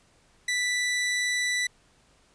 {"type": "tone", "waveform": "sawtooth", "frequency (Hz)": 1975.5, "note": "B6", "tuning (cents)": 0, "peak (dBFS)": -21, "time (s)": [0.48, 1.67], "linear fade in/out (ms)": 5, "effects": ["pink hiss -62 dBFS RMS until 2.34 s", "resampled to 22050 Hz"]}